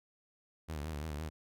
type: tone with vibrato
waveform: sawtooth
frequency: 76.1 Hz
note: D#2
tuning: 38 cents flat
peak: -34 dBFS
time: 0.68-1.3 s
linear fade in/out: 20 ms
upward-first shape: sine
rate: 5.9 Hz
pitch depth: 100 cents each way
effects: none